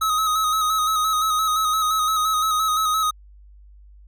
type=tone with vibrato; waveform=square; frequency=1270 Hz; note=D#6; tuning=35 cents sharp; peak=-19 dBFS; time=0.01-3.11 s; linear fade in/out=10 ms; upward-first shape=square; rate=5.8 Hz; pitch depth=30 cents each way; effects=added 50 Hz sine -44 dBFS peak until 4.07 s